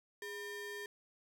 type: ring-modulated tone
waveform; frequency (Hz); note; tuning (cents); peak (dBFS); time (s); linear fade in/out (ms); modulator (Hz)
square; 698.5; F5; 0; -40; 0.22-0.86; 2; 1110
effects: none